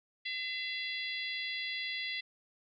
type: harmonic tone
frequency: 678 Hz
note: E5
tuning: 49 cents sharp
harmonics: 3 / 4 / 5 / 6 / 7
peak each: -38 / -43 / -41 / -44 / -47 dBFS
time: 0.25-2.21 s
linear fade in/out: 10 ms
effects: none